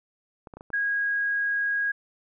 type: clicks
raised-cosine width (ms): 1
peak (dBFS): -28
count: 5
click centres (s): 0.472 / 0.538 / 0.57 / 0.609 / 0.703
type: tone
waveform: sine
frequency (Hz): 1643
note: G#6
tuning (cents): -19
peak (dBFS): -23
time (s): 0.73-1.92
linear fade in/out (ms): 10
effects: none